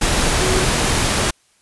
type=tone in noise; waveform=sine; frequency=371.6 Hz; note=F#4; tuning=7 cents sharp; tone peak=-20 dBFS; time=0.41-0.65 s; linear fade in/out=10 ms; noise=pink; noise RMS=-17 dBFS; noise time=0.01-1.31 s; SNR=-6 dB; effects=white hiss -58 dBFS RMS until 1.61 s + resampled to 24000 Hz